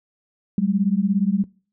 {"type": "beating tone pair", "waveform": "sine", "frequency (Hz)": [190, 207], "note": ["F#3", "G#3"], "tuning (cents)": [46, -5], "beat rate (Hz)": 17, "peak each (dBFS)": -20, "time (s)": [0.58, 1.44], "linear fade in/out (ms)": 2, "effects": ["noise-tail reverb RT60 0.4 s tail -22 dB re dry"]}